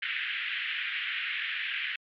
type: band-pass noise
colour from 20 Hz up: pink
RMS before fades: -33 dBFS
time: 0.02-1.96 s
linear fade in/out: 5 ms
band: 1600 to 3200 Hz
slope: 48 dB/octave
effects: MP3 96 kbps